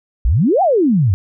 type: exponential two-way sweep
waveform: sine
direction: up then down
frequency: 49 to 808 to 85.9 Hz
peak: -10 dBFS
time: 0.25-1.14 s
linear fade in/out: 0 ms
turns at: 0.62 s
effects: none